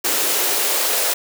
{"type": "noise with high-pass filter sweep", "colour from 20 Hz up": "white", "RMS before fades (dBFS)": -19, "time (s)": [0.04, 1.14], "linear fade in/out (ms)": 10, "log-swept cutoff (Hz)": [340, 510], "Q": 2.4, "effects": []}